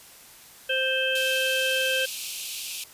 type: harmonic tone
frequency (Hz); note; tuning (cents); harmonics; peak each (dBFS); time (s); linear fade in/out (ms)
523.3; C5; 0; 1 / 3 / 5 / 6; -28 / -28 / -28 / -28; 0.69-2.06; 10
type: high-pass noise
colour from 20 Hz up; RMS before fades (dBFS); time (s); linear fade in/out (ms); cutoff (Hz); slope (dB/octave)
pink; -34; 1.15-2.84; 5; 2400; 96
effects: white hiss -49 dBFS RMS until 2.93 s + resampled to 32000 Hz